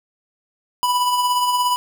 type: tone with tremolo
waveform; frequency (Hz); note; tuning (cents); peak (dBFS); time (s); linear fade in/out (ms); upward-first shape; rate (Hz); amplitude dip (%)
square; 988; B5; 0; -15; 0.83-1.76; 0; triangle; 17; 45
effects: none